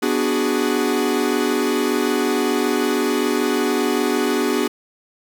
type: chord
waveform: 45% pulse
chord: G# half-diminished seventh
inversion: first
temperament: equal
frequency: 246.9 / 293.7 / 370 / 415.3 Hz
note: B3 / D4 / F#4 / G#4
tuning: 0 / 0 / 0 / 0 cents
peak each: -23 dBFS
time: 0.02-4.68 s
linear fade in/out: 10 ms
effects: none